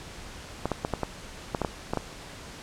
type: clicks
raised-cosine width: 1 ms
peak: -12 dBFS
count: 10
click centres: 0.656 / 0.717 / 0.849 / 0.937 / 1.033 / 1.548 / 1.617 / 1.648 / 1.935 / 1.973 s
effects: pink hiss -43 dBFS RMS until 2.62 s + low-pass 8000 Hz 12 dB/octave